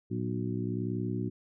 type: harmonic tone with a mistuned harmonic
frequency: 61.1 Hz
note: B1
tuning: 18 cents flat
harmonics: 2 / 3 / 4 / 5 / 6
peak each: -34 / -36 / -37 / -38 / -39 dBFS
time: 0.1-1.3 s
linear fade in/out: 20 ms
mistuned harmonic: 2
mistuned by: -130 cents
effects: none